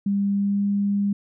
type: tone with pitch glide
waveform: sine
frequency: 200 to 201.5 Hz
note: G3 to G3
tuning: +35 to +48 cents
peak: -19 dBFS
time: 0.06-1.13 s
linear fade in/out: 5 ms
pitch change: +13 cents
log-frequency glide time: 0.34-0.66 s
effects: none